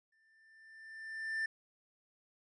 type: tone with exponential growth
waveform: triangle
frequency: 1781 Hz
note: A6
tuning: 21 cents sharp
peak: -30 dBFS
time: 0.12-1.46 s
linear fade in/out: 5 ms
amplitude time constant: 290 ms
effects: resampled to 24000 Hz